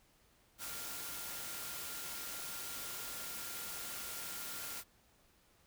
sine tone in noise, 1396.9 Hz, F6, in tune, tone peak -54 dBFS, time 0.58-4.84 s, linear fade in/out 50 ms, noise white, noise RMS -44 dBFS, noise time 0.58-4.84 s, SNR -13 dB, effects pink hiss -69 dBFS RMS until 5.66 s

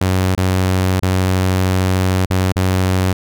sawtooth tone with dropouts, 93.2 Hz, F#2, 13 cents sharp, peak -9 dBFS, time 0.01-3.13 s, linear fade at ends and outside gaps 5 ms, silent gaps 0.351-0.376 / 1-1.025 / 2.258-2.302 / 2.523-2.559 s, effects none

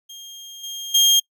30% pulse tone with level steps, 3220 Hz, G7, 46 cents sharp, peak -33 / -26 / -9 dBFS, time 0.09-1.2 s, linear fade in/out 10 ms, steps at 0.63 / 0.94 s, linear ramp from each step 10 ms, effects noise-tail reverb RT60 0.1 s tail -25 dB re dry

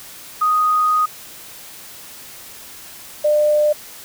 sine tone pair in turn, 1244.5 / 599 Hz, D#6 / D5, 0 / +34 cents, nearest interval octave + minor second, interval 1266 cents, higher first, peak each -13 / -12 dBFS, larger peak second, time 0.41-1.06 / 3.24-3.73 s, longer first, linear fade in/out 10 ms, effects white hiss -38 dBFS RMS until 4.04 s

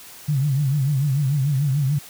sine tone with vibrato, 140 Hz, C#3, 18 cents sharp, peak -17 dBFS, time 0.28-1.99 s, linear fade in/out 10 ms, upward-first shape triangle, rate 6.8 Hz, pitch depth 160 cents each way, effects white hiss -42 dBFS RMS until 2.09 s

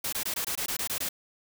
white noise bursts, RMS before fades -31 dBFS, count 10, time 0.04-1.089 s, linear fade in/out 5 ms, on 86 ms, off 21 ms, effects none

